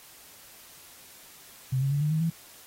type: tone with pitch steps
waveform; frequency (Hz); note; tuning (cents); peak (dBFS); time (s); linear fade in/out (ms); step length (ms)
sine; 130.81 / 137 / 143.48 / 150.26 / 157.37 / 164.81; C3 / C#3 / D3 / D3 / D#3 / E3; 0 / -20 / -40 / +40 / +20 / 0; -23; 1.72-2.302; 10; 97
effects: white hiss -51 dBFS RMS until 2.66 s + AAC 48 kbps